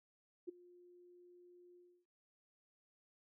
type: tone with ADSR envelope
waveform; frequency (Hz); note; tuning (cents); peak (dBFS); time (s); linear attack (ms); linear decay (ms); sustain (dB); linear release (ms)
sine; 354.3; F4; +25; -39; 0.47-2.06; 19; 12; -21; 300
effects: none